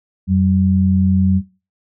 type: tone pair together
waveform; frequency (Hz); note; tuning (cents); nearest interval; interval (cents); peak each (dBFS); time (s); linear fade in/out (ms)
sine; 89.6 / 189.86; F2 / F#3; +45 / +45; octave + minor second; 1300; -15 / -13; 0.27-1.42; 50
effects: noise-tail reverb RT60 0.3 s tail -18 dB re dry